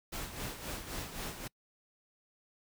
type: noise with tremolo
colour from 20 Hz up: pink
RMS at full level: -39 dBFS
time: 0.12-1.48 s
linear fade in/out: 10 ms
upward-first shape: sine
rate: 3.8 Hz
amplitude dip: 60%
effects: noise-tail reverb RT60 0.1 s tail -26 dB re dry